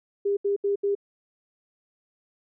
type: tone bursts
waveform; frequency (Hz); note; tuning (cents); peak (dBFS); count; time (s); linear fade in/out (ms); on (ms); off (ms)
sine; 402.2; G4; +44; -21; 4; 0.25-0.952; 10; 120; 74
effects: none